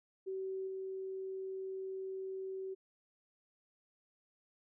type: tone with level steps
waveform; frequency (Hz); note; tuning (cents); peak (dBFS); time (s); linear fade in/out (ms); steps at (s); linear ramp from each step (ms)
sine; 381.3; G4; -48; -37 / -39; 0.26-2.75; 20; 0.67; 10
effects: none